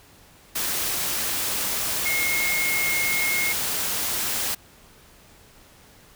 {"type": "tone in noise", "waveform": "sine", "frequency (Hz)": 2155, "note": "C#7", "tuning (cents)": -49, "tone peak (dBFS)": -23, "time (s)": [2.05, 3.53], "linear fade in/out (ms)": 10, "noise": "white", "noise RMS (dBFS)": -26, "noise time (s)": [0.55, 4.55], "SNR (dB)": 0, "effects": ["pink hiss -52 dBFS RMS until 6.15 s"]}